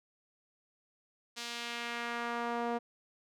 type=tone with band-pass filter sweep; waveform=sawtooth; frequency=236.5 Hz; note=A#3; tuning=25 cents sharp; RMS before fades=-37 dBFS; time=1.36-2.79 s; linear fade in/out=20 ms; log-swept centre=4700 to 650 Hz; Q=1.1; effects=none